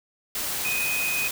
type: tone in noise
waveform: sine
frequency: 2500 Hz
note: D#7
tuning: 8 cents sharp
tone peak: -25 dBFS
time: 0.65-1.28 s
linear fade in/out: 2 ms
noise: white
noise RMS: -29 dBFS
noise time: 0.35-1.31 s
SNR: +1 dB
effects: none